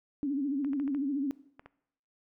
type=tone with vibrato; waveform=sine; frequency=280 Hz; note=C#4; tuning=18 cents sharp; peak=-28 dBFS; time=0.23-1.31 s; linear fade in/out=0 ms; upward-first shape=sine; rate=14 Hz; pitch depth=100 cents each way
type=clicks; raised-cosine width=0.5 ms; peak=-33 dBFS; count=7; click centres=0.647 / 0.733 / 0.799 / 0.878 / 0.948 / 1.595 / 1.66 s
effects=noise-tail reverb RT60 0.8 s tail -20 dB re dry